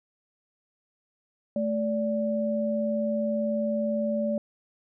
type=tone pair together; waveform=sine; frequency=218.8 / 580.8 Hz; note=A3 / D5; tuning=-9 / -19 cents; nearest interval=octave + perfect fourth; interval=1690 cents; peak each=-27 dBFS; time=1.56-4.38 s; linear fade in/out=2 ms; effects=none